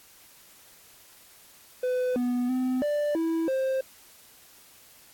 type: tone with pitch steps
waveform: triangle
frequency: 503 / 245.9 / 255.4 / 589 / 327.4 / 528 Hz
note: B4 / B3 / C4 / D5 / E4 / C5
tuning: +32 / -7 / -42 / +5 / -12 / +16 cents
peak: -22 dBFS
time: 1.83-3.81 s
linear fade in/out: 5 ms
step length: 330 ms
effects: white hiss -54 dBFS RMS until 5.13 s + AAC 64 kbps